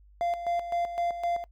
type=tone with tremolo; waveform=triangle; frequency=692 Hz; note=F5; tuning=16 cents flat; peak=-23 dBFS; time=0.21-1.44 s; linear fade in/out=0 ms; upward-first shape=square; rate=3.9 Hz; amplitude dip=65%; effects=noise-tail reverb RT60 0.1 s tail -23 dB re dry + added 50 Hz sine -53 dBFS peak until 1.51 s